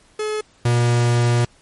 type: tone pair in turn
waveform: 45% pulse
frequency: 427.5 / 119.96 Hz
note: A4 / B2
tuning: -50 / -50 cents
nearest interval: octave + minor seventh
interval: 2200 cents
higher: first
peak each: -21 / -14 dBFS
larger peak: second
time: 0.19-0.41 / 0.65-1.45 s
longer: second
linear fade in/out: 5 ms
effects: pink hiss -54 dBFS RMS until 1.61 s + MP3 48 kbps